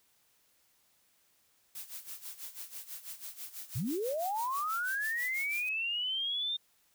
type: noise with tremolo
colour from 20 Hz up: blue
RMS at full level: -42 dBFS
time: 1.75-5.69 s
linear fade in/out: 2 ms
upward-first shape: sine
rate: 6.1 Hz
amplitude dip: 80%
type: linear sweep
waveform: sine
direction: up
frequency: 94.6 to 3650 Hz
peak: -31 dBFS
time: 3.75-6.57 s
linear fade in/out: 10 ms
effects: white hiss -70 dBFS RMS until 6.94 s